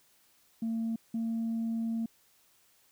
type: tone pair in turn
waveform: sine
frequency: 226.6 / 227.4 Hz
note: A#3 / A#3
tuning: -49 / -43 cents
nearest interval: unison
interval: 6 cents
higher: second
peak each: -28 dBFS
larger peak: neither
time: 0.62-0.96 / 1.14-2.06 s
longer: second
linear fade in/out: 5 ms
effects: tanh soft clip ceiling -27 dBFS + white hiss -66 dBFS RMS until 2.91 s